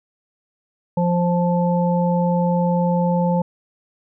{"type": "harmonic tone", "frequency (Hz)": 175.1, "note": "F3", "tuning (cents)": 5, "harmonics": [1, 3, 5], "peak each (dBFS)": [-17, -22, -24], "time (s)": [0.97, 3.42], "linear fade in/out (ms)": 5, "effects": []}